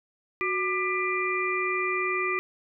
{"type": "harmonic tone with a mistuned harmonic", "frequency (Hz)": 397.5, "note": "G4", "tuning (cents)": 24, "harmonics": [1, 3, 5, 6], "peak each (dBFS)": [-30, -30, -31, -30], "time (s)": [0.41, 2.39], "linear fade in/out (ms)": 0, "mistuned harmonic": 1, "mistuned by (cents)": -130, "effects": []}